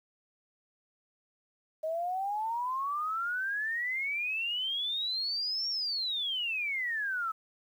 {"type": "exponential two-way sweep", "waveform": "sine", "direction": "up then down", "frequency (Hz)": [622.3, 5588, 1285], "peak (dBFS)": -30, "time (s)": [1.83, 7.32], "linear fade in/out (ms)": 10, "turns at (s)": 5.69, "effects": ["10-bit"]}